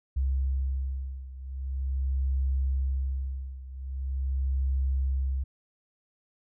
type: beating tone pair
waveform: sine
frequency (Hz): 66.4 / 66.83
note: C2 / C2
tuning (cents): +26 / +37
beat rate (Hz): 0.43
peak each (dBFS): -28 / -31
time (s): 0.16-5.44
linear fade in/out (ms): 10
effects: none